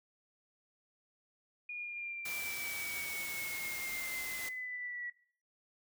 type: linear sweep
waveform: sine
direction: down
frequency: 2445 to 1934 Hz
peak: -39 dBFS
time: 1.69-5.1 s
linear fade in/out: 5 ms
type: noise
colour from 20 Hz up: white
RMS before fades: -43 dBFS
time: 2.25-4.49 s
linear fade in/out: 5 ms
effects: noise-tail reverb RT60 0.5 s tail -17 dB re dry